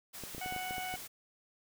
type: noise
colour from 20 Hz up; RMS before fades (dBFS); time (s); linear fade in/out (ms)
white; -46; 0.13-1.08; 20
type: clicks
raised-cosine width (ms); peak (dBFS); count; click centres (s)
2; -31; 9; 0.237 / 0.348 / 0.381 / 0.461 / 0.524 / 0.563 / 0.709 / 0.782 / 0.94
type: harmonic tone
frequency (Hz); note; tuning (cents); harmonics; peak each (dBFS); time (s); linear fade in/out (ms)
740; F#5; 0; 1 / 2 / 3 / 4; -39 / -47 / -43 / -48; 0.41-0.96; 5
effects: none